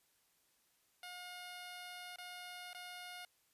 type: tone with dropouts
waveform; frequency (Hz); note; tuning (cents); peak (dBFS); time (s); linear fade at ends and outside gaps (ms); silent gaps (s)
10% pulse; 717; F5; +45; -39; 1.03-3.25; 2; 2.16-2.184 / 2.732-2.747
effects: white hiss -75 dBFS RMS until 3.53 s + resampled to 32000 Hz